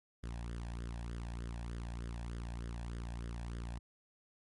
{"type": "tone with flanger", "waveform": "sawtooth", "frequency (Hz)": 58.27, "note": "A#1", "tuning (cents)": 0, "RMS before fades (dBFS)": -42, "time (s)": [0.23, 3.79], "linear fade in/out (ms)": 10, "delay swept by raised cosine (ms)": [0.59, 1.21], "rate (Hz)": 3.3, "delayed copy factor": 0.7, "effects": ["MP3 48 kbps"]}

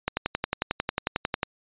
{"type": "click train", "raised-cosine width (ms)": 0.3, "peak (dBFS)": -8, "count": 16, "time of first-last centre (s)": [0.08, 1.431], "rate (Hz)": 11.1, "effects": ["resampled to 8000 Hz"]}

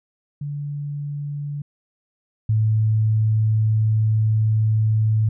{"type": "tone pair in turn", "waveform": "sine", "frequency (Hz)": [144.7, 109.18], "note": ["D3", "A2"], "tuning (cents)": [-25, -13], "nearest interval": "perfect fourth", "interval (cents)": 488, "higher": "first", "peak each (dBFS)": [-25, -15], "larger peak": "second", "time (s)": [[0.41, 1.62], [2.49, 5.29]], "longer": "second", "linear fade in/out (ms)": 5, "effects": []}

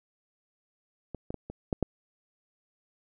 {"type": "clicks", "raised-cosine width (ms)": 2, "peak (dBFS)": [-23, -21, -23, -25, -14, -12], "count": 6, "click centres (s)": [1.147, 1.305, 1.343, 1.5, 1.728, 1.827], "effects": []}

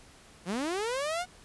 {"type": "linear sweep", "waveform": "sawtooth", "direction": "up", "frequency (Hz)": [160, 740], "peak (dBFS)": -26, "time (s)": [0.45, 1.26], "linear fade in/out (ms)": 50, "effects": ["pink hiss -55 dBFS RMS until 1.44 s", "resampled to 24000 Hz"]}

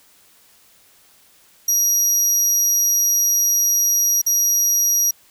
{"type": "tone with dropouts", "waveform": "35% pulse", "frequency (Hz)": 5750, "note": "F8", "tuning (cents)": 50, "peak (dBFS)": -12, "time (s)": [1.68, 5.11], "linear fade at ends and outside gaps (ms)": 5, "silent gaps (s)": [4.217, 4.263], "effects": ["white hiss -53 dBFS RMS until 5.3 s"]}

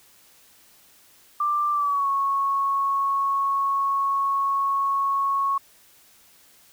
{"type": "tone with pitch glide", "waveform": "sine", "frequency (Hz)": [1182, 1102.8], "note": ["D6", "C#6"], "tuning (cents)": [11, -9], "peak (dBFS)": -20, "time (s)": [1.4, 5.58], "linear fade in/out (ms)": 5, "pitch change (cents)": -120, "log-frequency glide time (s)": [1.72, 2.08], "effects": ["white hiss -55 dBFS RMS until 6.72 s"]}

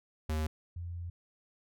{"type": "tone pair in turn", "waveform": ["square", "sine"], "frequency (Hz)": [77.78, 86.46], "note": ["D#2", "F2"], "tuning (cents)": [0, -17], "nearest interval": "major second", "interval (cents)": 183, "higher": "second", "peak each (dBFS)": [-31, -37], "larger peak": "first", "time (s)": [[0.29, 0.47], [0.76, 1.1]], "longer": "second", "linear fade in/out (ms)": 5, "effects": []}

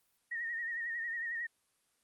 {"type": "tone with vibrato", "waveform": "sine", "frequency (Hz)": 1864, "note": "A#6", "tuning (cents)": -1, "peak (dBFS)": -35, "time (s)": [0.31, 1.47], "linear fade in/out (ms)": 10, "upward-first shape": "triangle", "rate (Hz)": 11, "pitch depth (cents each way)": 67, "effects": ["white hiss -75 dBFS RMS until 2.03 s", "Opus 24 kbps"]}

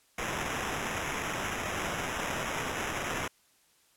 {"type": "noise with sample-and-hold", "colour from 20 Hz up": "white", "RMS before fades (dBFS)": -34, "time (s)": [0.18, 3.28], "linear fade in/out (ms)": 5, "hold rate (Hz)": 4410, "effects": ["white hiss -66 dBFS RMS until 3.96 s", "low-pass 12000 Hz 12 dB/octave"]}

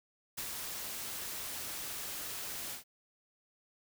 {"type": "noise with ADSR envelope", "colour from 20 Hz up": "white", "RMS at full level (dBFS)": -38, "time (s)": [0.37, 2.84], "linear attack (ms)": 15, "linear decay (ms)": 56, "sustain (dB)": -3, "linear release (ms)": 120, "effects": []}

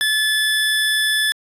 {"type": "tone pair together", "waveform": "square", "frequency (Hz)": [1732, 3464], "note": ["A6", "A7"], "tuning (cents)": [-28, -28], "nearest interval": "octave", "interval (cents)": 1200, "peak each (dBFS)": [-19, -20], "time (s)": [0.01, 1.32], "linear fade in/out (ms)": 0, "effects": ["resampled to 32000 Hz"]}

